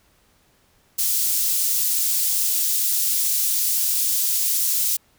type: high-pass noise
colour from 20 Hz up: white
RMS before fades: -21 dBFS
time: 0.98-4.97 s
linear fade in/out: 10 ms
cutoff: 5500 Hz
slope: 12 dB/octave
effects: pink hiss -60 dBFS RMS until 5.18 s